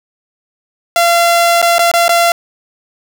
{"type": "tone with dropouts", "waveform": "sawtooth", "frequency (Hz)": 685, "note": "F5", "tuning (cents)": -34, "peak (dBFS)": -4, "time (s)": [0.96, 2.32], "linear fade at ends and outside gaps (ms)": 1, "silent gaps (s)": [[1.617, 1.626], [1.783, 1.792], [1.915, 1.938], [2.081, 2.092]], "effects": []}